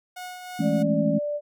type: tone with tremolo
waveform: sawtooth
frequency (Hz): 728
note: F#5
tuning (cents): -28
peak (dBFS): -30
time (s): 0.16-0.83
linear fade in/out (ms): 10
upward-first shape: triangle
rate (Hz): 3.1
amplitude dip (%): 45
type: chord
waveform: sine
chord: A major seventh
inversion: second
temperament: equal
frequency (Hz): 164.81 / 207.7 / 220 / 277.2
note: E3 / G#3 / A3 / C#4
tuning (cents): 0 / 0 / 0 / 0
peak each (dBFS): -26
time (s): 0.59-1.19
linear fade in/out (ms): 10
type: tone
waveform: sine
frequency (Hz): 588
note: D5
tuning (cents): +2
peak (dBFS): -25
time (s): 0.61-1.41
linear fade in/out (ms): 50
effects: none